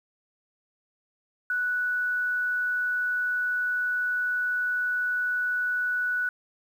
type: tone with quantisation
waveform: sine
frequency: 1478 Hz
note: F#6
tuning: 2 cents flat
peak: -24 dBFS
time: 1.5-6.29 s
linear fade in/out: 2 ms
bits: 9
effects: none